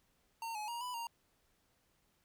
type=tone with pitch steps; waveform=square; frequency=914 / 847 / 943 / 993 / 932 Hz; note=A#5 / G#5 / A#5 / B5 / A#5; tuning=-34 / +34 / +20 / +9 / -1 cents; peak=-40 dBFS; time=0.42-1.07 s; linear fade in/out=2 ms; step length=130 ms; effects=pink hiss -75 dBFS RMS until 2.24 s